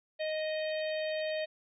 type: harmonic tone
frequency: 622.3 Hz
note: D#5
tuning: in tune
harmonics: 1 / 3 / 4 / 5 / 6 / 7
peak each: -32 / -42 / -44 / -46 / -48 / -49 dBFS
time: 0.19-1.46 s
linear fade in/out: 20 ms
effects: none